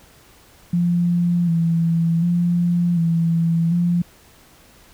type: tone with vibrato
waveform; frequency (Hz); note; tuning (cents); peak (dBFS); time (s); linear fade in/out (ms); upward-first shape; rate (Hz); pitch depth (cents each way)
sine; 170; F3; -46; -15; 0.73-4.02; 5; square; 0.67; 38
effects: pink hiss -50 dBFS RMS until 4.93 s